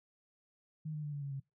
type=tone with pitch steps; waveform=sine; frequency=155.2 / 151.31 / 147.51 / 143.81 / 140.2 / 136.68 Hz; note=D#3 / D#3 / D3 / D3 / C#3 / C#3; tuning=-4 / -48 / +8 / -36 / +20 / -24 cents; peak=-37 dBFS; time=0.85-1.402 s; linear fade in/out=10 ms; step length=92 ms; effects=noise-tail reverb RT60 0.2 s tail -23 dB re dry